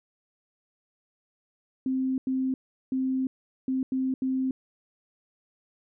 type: tone bursts at uneven times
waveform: sine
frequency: 261.6 Hz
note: C4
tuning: in tune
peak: -24 dBFS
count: 6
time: 1.86-2.18 / 2.27-2.54 / 2.92-3.27 / 3.68-3.83 / 3.92-4.14 / 4.22-4.51 s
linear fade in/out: 2 ms
effects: none